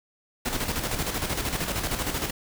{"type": "noise with tremolo", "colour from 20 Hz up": "pink", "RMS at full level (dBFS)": -27, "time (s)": [0.45, 2.31], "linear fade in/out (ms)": 10, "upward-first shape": "square", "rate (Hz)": 13, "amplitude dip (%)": 50, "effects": []}